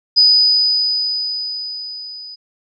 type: tone with level ramp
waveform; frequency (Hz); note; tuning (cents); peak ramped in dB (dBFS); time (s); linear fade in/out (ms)
sine; 4978; D#8; 0; -6 to -31; 0.16-2.36; 20
effects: none